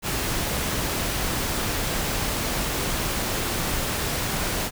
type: noise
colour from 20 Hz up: pink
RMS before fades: -26 dBFS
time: 0.02-4.71 s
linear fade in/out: 50 ms
effects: none